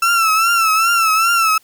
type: tone with vibrato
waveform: 35% pulse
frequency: 1334 Hz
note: E6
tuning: 20 cents sharp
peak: -10 dBFS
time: 0.02-1.58 s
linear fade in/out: 5 ms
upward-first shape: triangle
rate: 2.5 Hz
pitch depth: 86 cents each way
effects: white hiss -54 dBFS RMS until 1.63 s